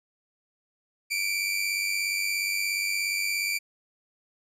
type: tone pair together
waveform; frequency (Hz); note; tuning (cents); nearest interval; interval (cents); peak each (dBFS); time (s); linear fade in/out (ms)
sawtooth; 2286 / 2383; D7 / D7; -47 / +25; minor second; 72; -26 / -25; 1.1-3.59; 20
effects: resampled to 32000 Hz